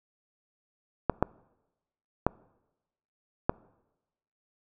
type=clicks; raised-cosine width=1 ms; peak=-8 dBFS; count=4; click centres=1.097 / 1.226 / 2.266 / 3.495 s; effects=noise-tail reverb RT60 1.0 s tail -24 dB re dry